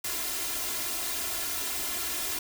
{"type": "noise with comb filter", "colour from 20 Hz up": "white", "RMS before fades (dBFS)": -32, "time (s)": [0.04, 2.39], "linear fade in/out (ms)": 5, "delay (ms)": 2.9, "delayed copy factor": 1, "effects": []}